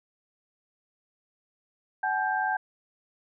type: tone cluster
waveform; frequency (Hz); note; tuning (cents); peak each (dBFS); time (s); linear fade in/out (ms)
sine; 754 / 854 / 1580; F#5 / G#5 / G6; +32 / +48 / +13; -29; 2.03-2.57; 5
effects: none